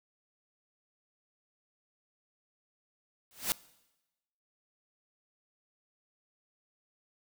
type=noise with exponential growth; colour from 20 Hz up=white; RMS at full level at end=-26 dBFS; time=3.31-3.52 s; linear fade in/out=0 ms; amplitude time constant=45 ms; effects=noise-tail reverb RT60 1.0 s tail -21 dB re dry